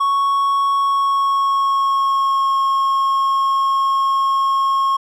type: tone with pitch glide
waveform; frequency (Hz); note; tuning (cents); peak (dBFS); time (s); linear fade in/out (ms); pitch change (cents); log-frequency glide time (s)
triangle; 1108.7 to 1085.9; C#6 to C#6; 0 to -36; -12; 0-4.97; 10; -36; 0.76-2.57
effects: none